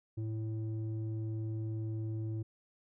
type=tone with low-pass filter; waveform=square; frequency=110.2 Hz; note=A2; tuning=3 cents sharp; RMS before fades=-37 dBFS; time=0.17-2.43 s; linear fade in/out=10 ms; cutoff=260 Hz; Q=2.6; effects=none